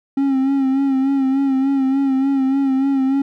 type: tone with vibrato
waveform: triangle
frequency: 270 Hz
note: C#4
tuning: 45 cents flat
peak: -12 dBFS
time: 0.17-3.22 s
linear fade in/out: 5 ms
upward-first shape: sine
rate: 3.4 Hz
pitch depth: 45 cents each way
effects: none